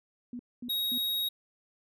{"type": "tone bursts", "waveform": "sine", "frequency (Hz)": 243.4, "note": "B3", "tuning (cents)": -25, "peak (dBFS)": -36, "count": 3, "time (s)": [0.33, 0.979], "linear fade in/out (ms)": 2, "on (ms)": 63, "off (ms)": 230}
{"type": "tone", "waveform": "square", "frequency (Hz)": 3783, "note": "A#7", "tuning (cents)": 25, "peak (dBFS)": -29, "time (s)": [0.69, 1.29], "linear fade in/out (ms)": 10}
{"effects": []}